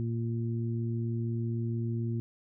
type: harmonic tone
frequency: 115.8 Hz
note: A#2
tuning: 11 cents flat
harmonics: 1 / 2 / 3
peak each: -30 / -36 / -40 dBFS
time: 0-2.2 s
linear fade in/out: 0 ms
effects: none